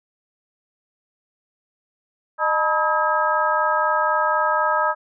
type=tone cluster; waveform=sine; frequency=612 / 883 / 967 / 1275 / 1621 Hz; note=D#5 / A5 / B5 / D#6 / G#6; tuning=-29 / +6 / -37 / +42 / -42 cents; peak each=-24 / -26 / -23 / -21 / -25 dBFS; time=2.38-4.95 s; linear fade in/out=50 ms; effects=none